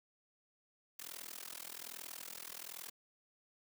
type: noise with amplitude modulation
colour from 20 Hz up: white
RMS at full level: -44 dBFS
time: 0.99-2.9 s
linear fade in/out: 5 ms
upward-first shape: sine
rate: 41.2 Hz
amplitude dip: 100%
effects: high-pass 200 Hz 12 dB/octave